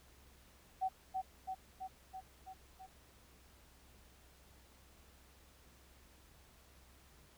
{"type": "tone with echo", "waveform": "sine", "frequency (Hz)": 757, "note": "F#5", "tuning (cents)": 39, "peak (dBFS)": -32, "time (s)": [0.81, 0.89], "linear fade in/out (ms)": 20, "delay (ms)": 330, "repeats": 6, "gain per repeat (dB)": -3, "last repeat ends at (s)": 2.87, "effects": ["added 65 Hz sine -65 dBFS peak until 7.37 s", "pink hiss -65 dBFS RMS until 7.37 s"]}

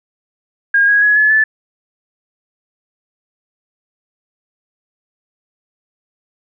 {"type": "tone with pitch steps", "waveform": "sine", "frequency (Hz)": [1623, 1652.3, 1682.2, 1712.6, 1743.5], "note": ["G#6", "G#6", "G#6", "A6", "A6"], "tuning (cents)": [-40, -9, 22, -47, -16], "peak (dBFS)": -8, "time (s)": [0.74, 1.44], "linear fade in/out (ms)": 5, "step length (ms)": 140, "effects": []}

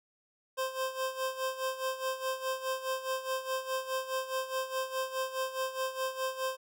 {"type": "tone with tremolo", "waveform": "25% pulse", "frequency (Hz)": 523.3, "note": "C5", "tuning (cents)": 0, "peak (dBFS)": -26, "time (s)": [0.57, 6.57], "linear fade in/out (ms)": 20, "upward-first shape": "sine", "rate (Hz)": 4.8, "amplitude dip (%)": 75, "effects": []}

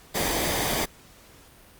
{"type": "noise with comb filter", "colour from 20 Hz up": "pink", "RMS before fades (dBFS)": -26, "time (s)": [0.14, 0.86], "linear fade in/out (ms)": 20, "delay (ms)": 0.73, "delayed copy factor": -0.5, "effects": ["pink hiss -52 dBFS RMS until 1.79 s", "Opus 48 kbps"]}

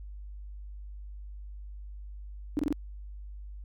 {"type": "tone bursts", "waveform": "sine", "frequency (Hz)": 293.7, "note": "D4", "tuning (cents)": 0, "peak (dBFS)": -24, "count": 4, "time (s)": [2.57, 2.726], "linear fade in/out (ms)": 0, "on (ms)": 21, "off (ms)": 24, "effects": ["added 50 Hz sine -40 dBFS peak until 3.64 s"]}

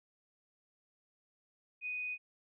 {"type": "tone", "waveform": "sine", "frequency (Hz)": 2489, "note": "D#7", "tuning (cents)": 0, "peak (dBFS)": -36, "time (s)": [1.81, 2.18], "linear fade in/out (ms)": 50, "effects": []}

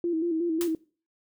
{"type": "tone with vibrato", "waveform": "sine", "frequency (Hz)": 332.5, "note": "E4", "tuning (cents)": 15, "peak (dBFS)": -24, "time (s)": [0.04, 0.75], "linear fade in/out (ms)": 2, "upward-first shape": "square", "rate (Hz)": 5.5, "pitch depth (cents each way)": 62}
{"type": "noise with exponential decay", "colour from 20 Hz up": "white", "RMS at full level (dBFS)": -32, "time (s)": [0.61, 0.77], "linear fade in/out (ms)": 0, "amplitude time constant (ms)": 33}
{"effects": ["noise-tail reverb RT60 0.4 s tail -22 dB re dry"]}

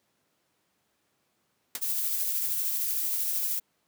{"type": "noise with exponential decay", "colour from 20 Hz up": "white", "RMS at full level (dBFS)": -28, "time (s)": [1.75, 1.83], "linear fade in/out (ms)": 2, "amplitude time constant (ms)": 17}
{"type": "noise with tremolo", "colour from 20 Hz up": "violet", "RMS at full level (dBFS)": -28, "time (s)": [1.81, 3.6], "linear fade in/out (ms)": 20, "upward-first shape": "sine", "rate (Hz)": 13, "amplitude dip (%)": 25}
{"effects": ["pink hiss -73 dBFS RMS until 3.87 s", "high-pass 150 Hz 12 dB/octave"]}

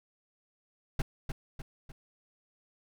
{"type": "noise with echo", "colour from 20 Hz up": "brown", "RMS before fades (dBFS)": -27, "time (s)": [0.99, 1.02], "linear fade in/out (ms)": 5, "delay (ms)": 300, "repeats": 3, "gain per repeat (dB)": -6, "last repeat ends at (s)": 1.92, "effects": []}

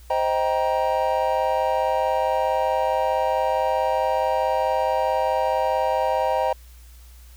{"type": "chord", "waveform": "triangle", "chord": "C minor seventh", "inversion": "none", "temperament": "just", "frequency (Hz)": [523.3, 627.9, 784.9, 941.9], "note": ["C5", "Eb5", "G5", "Bb5"], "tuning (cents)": [0, 16, 2, 18], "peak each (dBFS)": -23, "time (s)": [0.1, 6.53], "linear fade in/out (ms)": 5, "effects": ["added 60 Hz sine -43 dBFS peak until 7.36 s", "white hiss -54 dBFS RMS until 7.36 s"]}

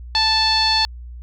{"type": "tone with low-pass filter", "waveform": "sawtooth", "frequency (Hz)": 880, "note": "A5", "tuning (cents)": 0, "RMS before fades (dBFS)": -17, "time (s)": [0.15, 0.85], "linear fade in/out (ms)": 0, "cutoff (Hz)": 4300, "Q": 9.5, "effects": ["added 60 Hz sine -32 dBFS peak until 1.22 s"]}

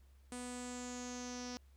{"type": "tone with low-pass filter sweep", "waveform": "sawtooth", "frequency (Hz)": 246.9, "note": "B3", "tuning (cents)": 0, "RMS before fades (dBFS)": -45, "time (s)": [0.32, 1.57], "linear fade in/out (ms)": 0, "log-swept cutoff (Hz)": [8800, 5500], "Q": 6.9, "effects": ["added 67 Hz sine -60 dBFS peak until 1.76 s", "pink hiss -75 dBFS RMS until 1.76 s"]}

